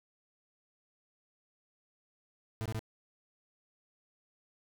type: tone bursts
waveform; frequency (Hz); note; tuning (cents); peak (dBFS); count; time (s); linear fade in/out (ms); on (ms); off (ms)
40% pulse; 110.7; A2; +11; -33; 3; 2.61-2.792; 0; 46; 22
effects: none